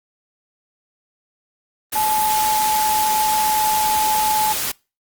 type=tone in noise; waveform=sine; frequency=861 Hz; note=A5; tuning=38 cents flat; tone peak=-17 dBFS; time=1.95-4.53 s; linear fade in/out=10 ms; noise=white; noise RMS=-23 dBFS; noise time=1.92-4.72 s; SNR=+3 dB; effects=noise-tail reverb RT60 0.3 s tail -25 dB re dry + Opus 32 kbps